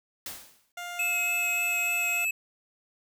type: noise with exponential decay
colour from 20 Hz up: white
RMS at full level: -35 dBFS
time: 0.26-0.72 s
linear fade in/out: 2 ms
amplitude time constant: 98 ms
type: tone with pitch glide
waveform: 15% pulse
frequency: 703 to 698.5 Hz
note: F5 to F5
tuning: +11 to 0 cents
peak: -29 dBFS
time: 0.77-2.25 s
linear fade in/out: 5 ms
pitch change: -11 cents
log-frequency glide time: 0.94-2.05 s
type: tone with vibrato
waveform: square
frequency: 2581 Hz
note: E7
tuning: 37 cents flat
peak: -26 dBFS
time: 0.99-2.31 s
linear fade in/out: 5 ms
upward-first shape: sine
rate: 3.4 Hz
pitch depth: 19 cents each way
effects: none